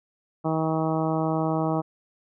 harmonic tone, 159.3 Hz, D#3, 41 cents sharp, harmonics 1 / 2 / 3 / 4 / 5 / 6 / 7 / 8, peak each -27 / -27 / -32 / -30 / -31 / -36 / -35 / -39 dBFS, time 0.44-1.82 s, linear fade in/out 20 ms, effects none

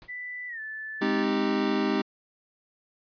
pink noise with exponential decay, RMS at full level -47 dBFS, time 0.02-0.19 s, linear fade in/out 0 ms, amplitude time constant 36 ms
sine tone with pitch glide, 1984 to 1747.2 Hz, B6 to A6, +7 to -13 cents, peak -34 dBFS, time 0.08-1.24 s, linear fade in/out 20 ms, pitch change -220 cents, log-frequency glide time 0.48-0.6 s
square chord, Ab major seventh, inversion none, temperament equal, 207.7 / 261.6 / 311.1 / 392 Hz, Ab3 / C4 / Eb4 / G4, 0 / 0 / 0 / 0 cents, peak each -30 dBFS, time 1.01-2.02 s, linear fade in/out 10 ms
effects resampled to 11025 Hz

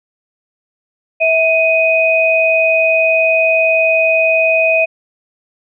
sine tone pair together, 650.4 / 2500 Hz, E5 / D#7, -23 / +8 cents, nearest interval octave + major seventh, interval 2331 cents, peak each -12 dBFS, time 1.2-4.86 s, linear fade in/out 20 ms, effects none

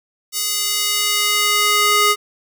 square tone with high-pass filter sweep, 415.3 Hz, G#4, in tune, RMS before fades -17 dBFS, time 0.32-2.16 s, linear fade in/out 50 ms, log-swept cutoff 5300 to 980 Hz, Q 0.83, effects none

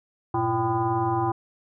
sine tone with frequency modulation, 562 Hz, C#5, 24 cents sharp, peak -21 dBFS, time 0.34-1.32 s, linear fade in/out 5 ms, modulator 221 Hz, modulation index 2.3, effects none

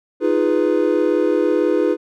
triangle chord, F half-diminished seventh, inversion third, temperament equal with one note detuned, 311.1 / 349.2 / 415.3 / 495.3 Hz, Eb4 / F4 / Ab4 / Cb5, 0 / 0 / 0 / +5 cents, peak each -18 dBFS, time 0.2-1.97 s, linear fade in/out 50 ms, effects none

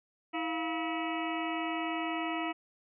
harmonic tone with a mistuned harmonic, 323.3 Hz, E4, 34 cents flat, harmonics 1 / 2 / 3 / 4 / 6 / 7 / 8 / 9, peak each -35 / -38 / -40 / -41 / -43 / -43 / -44 / -45 dBFS, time 0.33-2.53 s, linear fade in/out 20 ms, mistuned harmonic 2, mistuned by +130 cents, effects none

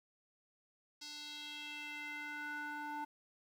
square tone with band-pass filter sweep, 296 Hz, D4, 14 cents sharp, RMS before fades -45 dBFS, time 1.01-3.05 s, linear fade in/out 10 ms, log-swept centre 4900 to 1000 Hz, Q 3.2, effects 11-bit

